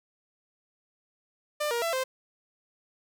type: tone with pitch steps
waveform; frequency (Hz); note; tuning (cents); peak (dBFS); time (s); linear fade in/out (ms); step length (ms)
sawtooth; 597 / 472.2 / 669 / 521; D5 / A#4 / E5 / C5; +28 / +22 / +25 / -7; -23; 1.6-2.04; 10; 110
effects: none